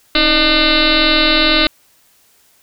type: tone with frequency modulation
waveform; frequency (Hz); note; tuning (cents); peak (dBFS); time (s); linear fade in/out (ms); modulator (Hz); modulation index
sine; 2100; C7; +6; -9; 0.15-1.67; 2; 297; 7.4
effects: white hiss -53 dBFS RMS until 2.62 s